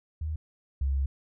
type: tone pair in turn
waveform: sine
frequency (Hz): 77.78 / 68.03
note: D#2 / C#2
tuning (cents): 0 / -32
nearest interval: major second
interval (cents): 232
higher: first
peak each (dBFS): -29 / -24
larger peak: second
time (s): 0.21-0.36 / 0.81-1.06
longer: second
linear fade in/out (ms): 5
effects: none